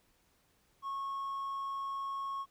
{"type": "tone", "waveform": "triangle", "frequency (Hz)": 1096, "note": "C#6", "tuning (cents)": -20, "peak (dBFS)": -33, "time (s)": [0.82, 2.46], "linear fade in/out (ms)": 50, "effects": ["tanh soft clip ceiling -29 dBFS", "pink hiss -71 dBFS RMS until 2.5 s"]}